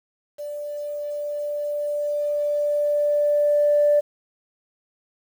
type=tone with level ramp; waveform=sine; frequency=587.3 Hz; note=D5; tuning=in tune; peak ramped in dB=-29 to -13 dBFS; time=0.38-4.01 s; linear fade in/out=20 ms; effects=tanh soft clip ceiling -9 dBFS + 8-bit